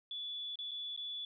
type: tone with dropouts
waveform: sine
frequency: 3442 Hz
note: A7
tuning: 39 cents flat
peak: -39 dBFS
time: 0.11-1.25 s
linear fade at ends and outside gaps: 2 ms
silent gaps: 0.557-0.588 / 0.711-0.715 / 0.964-0.975 s
effects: none